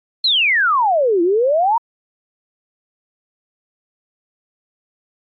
sine exponential two-way sweep, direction down then up, 4291 to 331.2 to 962 Hz, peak -12 dBFS, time 0.24-1.78 s, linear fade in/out 5 ms, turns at 1.22 s, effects AAC 64 kbps

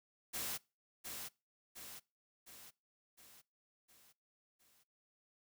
white noise with echo, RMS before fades -41 dBFS, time 0.33-0.58 s, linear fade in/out 20 ms, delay 710 ms, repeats 6, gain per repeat -5 dB, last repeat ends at 4.84 s, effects noise-tail reverb RT60 0.3 s tail -24 dB re dry

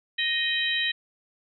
harmonic tone with a mistuned harmonic, 622.3 Hz, D#5, in tune, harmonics 3 / 4 / 5 / 6, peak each -27 / -32 / -29 / -29 dBFS, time 0.18-0.92 s, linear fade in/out 10 ms, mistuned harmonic 6, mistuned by +61 cents, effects none

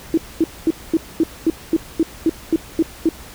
sine tone bursts, 324.8 Hz, E4, 26 cents flat, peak -11 dBFS, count 12, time 0.14-3.09 s, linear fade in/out 2 ms, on 35 ms, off 230 ms, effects added 60 Hz sine -45 dBFS peak until 3.34 s + pink hiss -39 dBFS RMS until 3.34 s

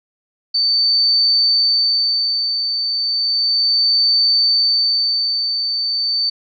sine tone with tremolo, 4557 Hz, C#8, 47 cents sharp, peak -11 dBFS, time 0.54-6.3 s, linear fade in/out 10 ms, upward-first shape sine, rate 0.34 Hz, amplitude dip 50%, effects none

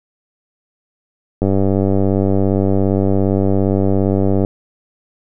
click train, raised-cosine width 2 ms, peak -3 dBFS, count 296, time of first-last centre 1.42-4.449 s, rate 97.4 Hz, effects none

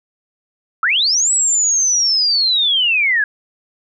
sine linear two-way sweep, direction up then down, 1224 to 7902 to 1617 Hz, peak -12 dBFS, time 0.83-3.24 s, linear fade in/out 2 ms, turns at 1.32 s, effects none

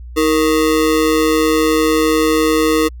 square ring-modulated tone, 391.3 Hz, G4, 3 cents flat, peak -9 dBFS, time 0.16-2.89 s, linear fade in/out 20 ms, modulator 74.3 Hz, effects added 60 Hz sine -29 dBFS peak until 3 s

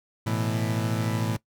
30% pulse chord, A suspended second, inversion none, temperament equal, 110 / 123.47 / 164.81 Hz, A2 / B2 / E3, 0 / 0 / 0 cents, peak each -24 / -29 / -29 dBFS, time 0.26-1.37 s, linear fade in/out 10 ms, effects noise-tail reverb RT60 0.1 s tail -19 dB re dry

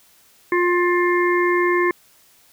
harmonic tone, 353 Hz, F4, 19 cents sharp, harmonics 1 / 3 / 5 / 6, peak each -17 / -22 / -24 / -25 dBFS, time 0.52-1.91 s, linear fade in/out 2 ms, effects white hiss -54 dBFS RMS until 2.52 s

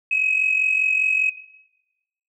sine tone pair together, 2513 / 2558 Hz, D#7 / D#7, +17 / +47 cents, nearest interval unison, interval 30 cents, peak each -24 / -18 dBFS, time 0.11-1.3 s, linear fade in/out 5 ms, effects noise-tail reverb RT60 1.0 s tail -17 dB re dry + tanh soft clip ceiling -10 dBFS

